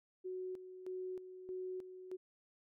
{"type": "tone with tremolo", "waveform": "sine", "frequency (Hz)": 370, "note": "F#4", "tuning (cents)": 0, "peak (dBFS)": -40, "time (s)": [0.24, 2.17], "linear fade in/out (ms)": 20, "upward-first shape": "square", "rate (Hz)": 1.6, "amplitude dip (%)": 65, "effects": []}